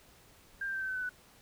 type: tone with pitch steps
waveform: sine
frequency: 1596 / 1577.7 / 1559.5 / 1541.6 / 1523.9 / 1506.4 / 1489.1 Hz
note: G6 / G6 / G6 / G6 / G6 / F#6 / F#6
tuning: +31 / +11 / -9 / -29 / -49 / +31 / +11 cents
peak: -33 dBFS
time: 0.61-1.093 s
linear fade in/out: 5 ms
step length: 69 ms
effects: pink hiss -60 dBFS RMS until 1.41 s